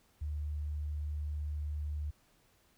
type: tone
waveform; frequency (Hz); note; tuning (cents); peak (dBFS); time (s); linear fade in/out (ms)
sine; 74.6; D2; +28; -34; 0.21-2.11; 10
effects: pink hiss -69 dBFS RMS until 2.77 s